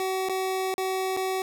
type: tone with dropouts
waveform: 25% pulse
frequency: 377.7 Hz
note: F#4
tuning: 36 cents sharp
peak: -22 dBFS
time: 0-1.42 s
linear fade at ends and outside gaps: 1 ms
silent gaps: 0.287-0.295 / 0.741-0.78 / 1.166-1.171 s
effects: none